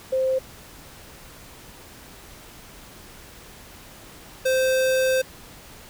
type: tone pair in turn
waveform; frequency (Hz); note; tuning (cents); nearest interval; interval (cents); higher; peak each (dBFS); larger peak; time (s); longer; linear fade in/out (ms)
sine / square; 523.3 / 520.6; C5 / C5; 0 / -9; unison; 9; first; -19; neither; 0.12-0.39 / 4.45-5.22; second; 10
effects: pink hiss -45 dBFS RMS until 5.89 s